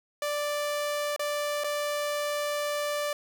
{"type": "tone with dropouts", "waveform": "sawtooth", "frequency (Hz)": 587.3, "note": "D5", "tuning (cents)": 0, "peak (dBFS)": -24, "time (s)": [0.22, 3.13], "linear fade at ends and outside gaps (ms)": 2, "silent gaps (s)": [[1.163, 1.194], [1.637, 1.643]], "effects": []}